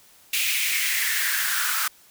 white noise with high-pass filter sweep, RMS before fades -24 dBFS, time 0.33-1.88 s, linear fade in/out 5 ms, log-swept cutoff 2600 to 1300 Hz, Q 4.5, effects white hiss -54 dBFS RMS until 2.1 s

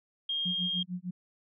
sine tone, 3227 Hz, G7, 50 cents sharp, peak -29 dBFS, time 0.29-0.83 s, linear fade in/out 5 ms
sine tone with tremolo, 180 Hz, F#3, 47 cents flat, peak -31 dBFS, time 0.45-1.11 s, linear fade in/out 10 ms, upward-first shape sine, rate 6.6 Hz, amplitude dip 100%
effects none

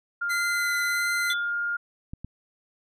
sine tone with pitch glide, 1403 to 1412.8 Hz, F6 to F6, +8 to +20 cents, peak -25 dBFS, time 0.21-1.77 s, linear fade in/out 10 ms, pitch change +12 cents, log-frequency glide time 0.33-0.61 s
sawtooth tone with vibrato, 2044 Hz, C7, 41 cents flat, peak -24 dBFS, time 0.29-1.34 s, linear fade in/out 20 ms, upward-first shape triangle, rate 1.5 Hz, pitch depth 16 cents each way
sine tone with exponential decay, 3465 Hz, A7, 27 cents flat, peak -24 dBFS, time 1.3-1.52 s, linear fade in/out 2 ms, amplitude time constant 47 ms
clicks, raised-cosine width 5 ms, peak -24 dBFS, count 2, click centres 2.135 / 2.246 s
effects resampled to 32000 Hz

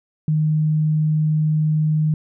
sine tone, 154.4 Hz, D#3, 13 cents flat, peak -15 dBFS, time 0.28-2.14 s, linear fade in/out 2 ms, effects none

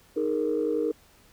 sine chord, D# suspended fourth, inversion none, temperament equal, 311.1 / 415.3 / 466.2 Hz, D#4 / G#4 / A#4, 0 / 0 / 0 cents, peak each -28 / -29 / -26 dBFS, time 0.16-0.92 s, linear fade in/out 10 ms, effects tanh soft clip ceiling -16 dBFS + pink hiss -58 dBFS RMS until 1.32 s

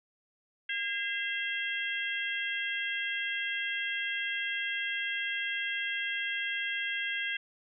harmonic tone with a mistuned harmonic, 541 Hz, C#5, 42 cents flat, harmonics 3 / 4 / 5 / 6, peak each -35 / -36 / -37 / -38 dBFS, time 0.69-7.37 s, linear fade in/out 5 ms, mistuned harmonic 4, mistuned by -87 cents, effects none

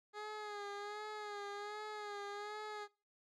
15% pulse tone with vibrato, 415.3 Hz, G#4, in tune, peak -37 dBFS, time 0.13-2.88 s, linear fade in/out 50 ms, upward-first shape sine, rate 1.3 Hz, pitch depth 46 cents each way, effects noise-tail reverb RT60 0.3 s tail -21 dB re dry + low-pass 5000 Hz 12 dB/octave

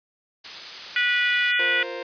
blue noise, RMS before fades -29 dBFS, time 0.44-1.52 s, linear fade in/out 10 ms
harmonic tone, 488.6 Hz, B4, 19 cents flat, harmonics 3 / 4 / 5 / 6 / 7, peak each -24 / -23 / -26 / -29 / -31 dBFS, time 0.96-1.83 s, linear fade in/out 2 ms
sawtooth chord, F suspended fourth, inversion none, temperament just, 349.2 / 465.6 / 523.8 Hz, F4 / Bb4 / C5, 0 / -2 / +2 cents, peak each -33 / -32 / -28 dBFS, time 1.59-2.03 s, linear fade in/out 5 ms
effects resampled to 11025 Hz

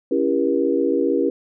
sine chord, C# diminished seventh, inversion none, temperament just, 277.2 / 332.6 / 399.1 / 479 Hz, C#4 / E4 / G4 / Bb4, 0 / +16 / +31 / +47 cents, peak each -22 dBFS, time 0.11-1.3 s, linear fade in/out 5 ms, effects none

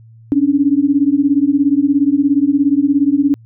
sine beating tone pair, 274.9 / 291.9 Hz, C#4 / D4, -14 / -10 cents, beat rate 17 Hz, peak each -13 dBFS, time 0.32-3.34 s, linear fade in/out 0 ms, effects added 113 Hz sine -39 dBFS peak until 3.45 s

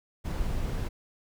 brown noise, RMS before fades -30 dBFS, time 0.24-0.89 s, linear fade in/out 20 ms, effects none

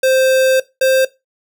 square tone pair in turn, 523.3 / 525.8 Hz, C5 / C5, 0 / +8 cents, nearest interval unison, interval 8 cents, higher second, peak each -11 dBFS, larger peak neither, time 0.03-0.6 / 0.81-1.05 s, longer first, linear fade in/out 5 ms, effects noise-tail reverb RT60 0.2 s tail -17 dB re dry

